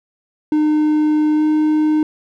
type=tone with pitch glide; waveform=triangle; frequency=304.5 to 307 Hz; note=D#4 to D#4; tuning=-37 to -23 cents; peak=-10 dBFS; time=0.52-2.03 s; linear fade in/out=2 ms; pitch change=+14 cents; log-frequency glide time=1.35-1.43 s; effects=none